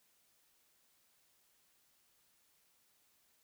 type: silence
effects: white hiss -73 dBFS RMS until 3.43 s